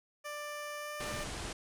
15% pulse tone with pitch glide, 591 to 595.8 Hz, D5 to D5, +11 to +25 cents, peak -33 dBFS, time 0.24-1.25 s, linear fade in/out 20 ms, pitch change +14 cents, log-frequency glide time 0.79-0.94 s
pink low-pass noise, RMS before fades -41 dBFS, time 1-1.53 s, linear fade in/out 5 ms, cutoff 10000 Hz, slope 48 dB/octave
effects none

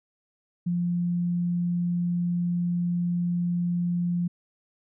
sine tone, 174.61 Hz, F3, in tune, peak -23 dBFS, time 0.66-4.28 s, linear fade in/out 10 ms, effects none

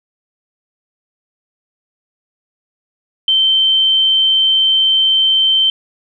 sine tone, 3108 Hz, G7, 16 cents flat, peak -9 dBFS, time 3.28-5.7 s, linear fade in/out 2 ms, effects none

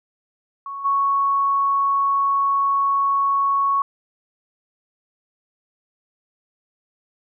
sine tone with level steps, 1108.7 Hz, C#6, in tune, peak -28 / -16 dBFS, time 0.66-3.82 s, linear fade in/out 2 ms, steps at 0.84 s, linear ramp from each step 20 ms, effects none

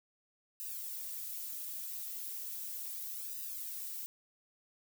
violet noise with flanger, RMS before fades -42 dBFS, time 0.6-4.06 s, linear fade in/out 0 ms, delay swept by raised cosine 0.9 to 6.1 ms, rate 0.36 Hz, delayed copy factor -0.8, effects none

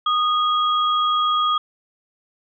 sine tone pair together, 1234 / 3300 Hz, D#6 / G#7, -15 / -12 cents, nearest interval octave + perfect fourth, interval 1703 cents, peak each -17 / -24 dBFS, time 0.06-1.58 s, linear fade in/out 5 ms, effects none

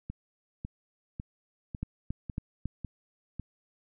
two click trains, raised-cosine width 5 ms, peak -24 / -20 dBFS, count 7 / 4, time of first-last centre 0.1-3.397 / 1.83-2.656 s, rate 1.82 / 3.63 Hz, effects none

